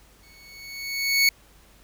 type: tone with exponential growth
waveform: 25% pulse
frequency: 2217 Hz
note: C#7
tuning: in tune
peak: -11 dBFS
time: 0.23-1.29 s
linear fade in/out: 2 ms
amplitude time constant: 230 ms
effects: added 50 Hz sine -56 dBFS peak until 1.83 s + pink hiss -56 dBFS RMS until 1.83 s